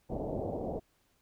white low-pass noise, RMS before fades -36 dBFS, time 0.09-0.8 s, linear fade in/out 20 ms, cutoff 730 Hz, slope 48 dB/octave, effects pink hiss -72 dBFS RMS until 1.21 s

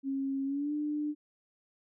sine tone with pitch glide, 271.7 to 298 Hz, C#4 to D4, -35 to +25 cents, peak -30 dBFS, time 0.03-1.15 s, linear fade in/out 50 ms, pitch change +160 cents, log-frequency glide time 0.45-0.73 s, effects none

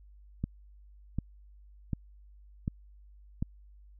click train, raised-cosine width 5 ms, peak -18 dBFS, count 5, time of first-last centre 0.44-3.425 s, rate 1.34 Hz, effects added 50 Hz sine -52 dBFS peak until 3.99 s

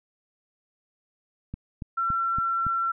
click train, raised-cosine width 5 ms, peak -21 dBFS, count 5, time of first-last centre 1.54-2.667 s, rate 3.55 Hz
sine tone, 1354 Hz, E6, 46 cents sharp, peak -23 dBFS, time 1.97-2.92 s, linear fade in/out 10 ms
effects none

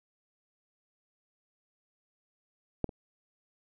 clicks, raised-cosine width 2 ms, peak -14 / -30 dBFS, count 2, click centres 2.843 / 2.892 s, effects none

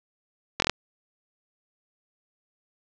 slowing click train, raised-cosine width 0.2 ms, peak -3 dBFS, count 5, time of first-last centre 0.6-0.696 s, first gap 22 ms, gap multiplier 1.06, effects low-pass 6000 Hz 12 dB/octave + 7-bit

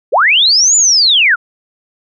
sine linear two-way sweep, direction up then down, 360.8 to 7120 to 1287 Hz, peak -6 dBFS, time 0.12-1.36 s, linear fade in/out 20 ms, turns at 0.76 s, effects none

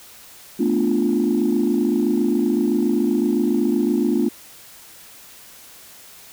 sine chord, B half-diminished seventh, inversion third, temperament equal with one note detuned, 220 / 247.7 / 293.7 / 349.2 Hz, A3 / B3 / D4 / F4, 0 / +5 / 0 / 0 cents, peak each -21 dBFS, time 0.59-4.29 s, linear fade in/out 10 ms, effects tanh soft clip ceiling -9 dBFS + white hiss -44 dBFS RMS until 6.32 s

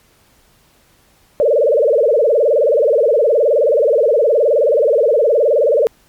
sine tone with vibrato, 517 Hz, C5, 21 cents flat, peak -9 dBFS, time 1.4-5.87 s, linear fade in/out 0 ms, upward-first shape sine, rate 19 Hz, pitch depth 280 cents each way, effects pink hiss -53 dBFS RMS until 6.08 s + MP3 96 kbps

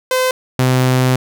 sawtooth tone pair in turn, 513 / 128.25 Hz, C5 / C3, -34 / -34 cents, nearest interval 2 octaves, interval 2400 cents, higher first, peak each -9 / -7 dBFS, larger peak second, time 0.11-0.31 / 0.59-1.16 s, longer second, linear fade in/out 2 ms, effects none

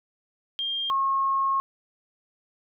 sine tone pair in turn, 3204 / 1084.8 Hz, G7 / C#6, +37 / -38 cents, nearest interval octave + perfect fifth, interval 1875 cents, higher first, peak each -26 / -21 dBFS, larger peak second, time 0.59-0.9 / 0.9-1.6 s, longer second, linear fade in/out 0 ms, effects none

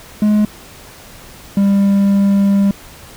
triangle tone pair in turn, 210.5 / 198.78 Hz, G#3 / G3, +24 / +24 cents, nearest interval minor second, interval 100 cents, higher first, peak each -7 dBFS, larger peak neither, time 0.22-0.45 / 1.57-2.71 s, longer second, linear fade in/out 2 ms, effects pink hiss -38 dBFS RMS until 3.16 s

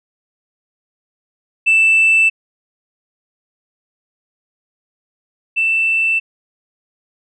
sine tone pair in turn, 2651 / 2664 Hz, E7 / E7, +9 / +18 cents, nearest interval unison, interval 9 cents, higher second, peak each -7 / -12 dBFS, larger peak first, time 1.66-2.3 / 5.56-6.2 s, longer neither, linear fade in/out 20 ms, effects tanh soft clip ceiling -6 dBFS

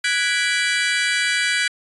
30% pulse chord, G# half-diminished seventh, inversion third, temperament equal with one note detuned, 1480 / 1661.2 / 1975.5 / 2337 Hz, F#6 / G#6 / B6 / D7, 0 / 0 / 0 / -9 cents, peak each -21 dBFS, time 0.04-1.68 s, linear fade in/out 5 ms, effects resampled to 24000 Hz

